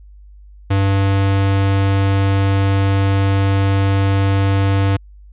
square tone, 98 Hz, G2, in tune, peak -13 dBFS, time 0.7-4.97 s, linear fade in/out 10 ms, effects added 50 Hz sine -38 dBFS peak until 5.32 s + resampled to 8000 Hz

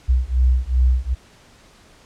sine beating tone pair, 61.74 / 64.34 Hz, B1 / C2, 0 / -28 cents, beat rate 2.6 Hz, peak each -17 dBFS, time 0.08-1.15 s, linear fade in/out 20 ms, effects pink hiss -50 dBFS RMS until 2.05 s + low-pass 8000 Hz 12 dB/octave

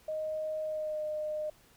sine tone with pitch glide, 622.3 to 610.6 Hz, D#5 to D#5, 0 to -33 cents, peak -32 dBFS, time 0.08-1.5 s, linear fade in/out 5 ms, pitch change -33 cents, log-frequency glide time 0.63-1.04 s, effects pink hiss -62 dBFS RMS until 1.76 s

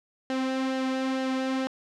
sawtooth tone with flanger, 262.5 Hz, C4, 6 cents sharp, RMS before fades -28 dBFS, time 0.3-1.67 s, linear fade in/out 0 ms, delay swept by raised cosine 0.84 to 2.94 ms, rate 2.2 Hz, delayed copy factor -0.5, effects low-pass 5000 Hz 12 dB/octave

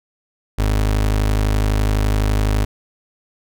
30% pulse tone, 51.91 Hz, G#1, in tune, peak -12 dBFS, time 0.58-2.65 s, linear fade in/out 10 ms, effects none

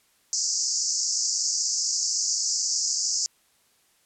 white band-pass noise, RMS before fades -26 dBFS, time 0.33-3.26 s, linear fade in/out 0 ms, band 4800 to 7300 Hz, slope 96 dB/octave, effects white hiss -64 dBFS RMS until 4.05 s + low-pass 12000 Hz 12 dB/octave

